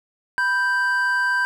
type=tone pair together; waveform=triangle; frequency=987.8 / 1568 Hz; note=B5 / G6; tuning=0 / 0 cents; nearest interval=minor sixth; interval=800 cents; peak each=-23 / -17 dBFS; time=0.38-1.45 s; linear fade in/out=0 ms; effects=none